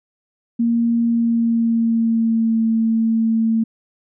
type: tone with pitch glide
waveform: sine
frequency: 233.1 to 224.9 Hz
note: A#3 to A3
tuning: 0 to +38 cents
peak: -14 dBFS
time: 0.59-3.64 s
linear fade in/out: 10 ms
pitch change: -62 cents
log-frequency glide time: 1.05-2.62 s
effects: none